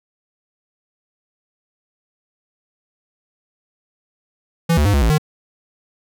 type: tone with pitch steps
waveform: square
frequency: 166.9 / 74 / 101.7 / 70.6 / 56.2 / 152.7 Hz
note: E3 / D2 / G#2 / C#2 / A1 / D#3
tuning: +22 / +14 / -36 / +32 / +37 / -32 cents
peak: -13 dBFS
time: 4.69-5.182 s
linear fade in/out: 10 ms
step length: 82 ms
effects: none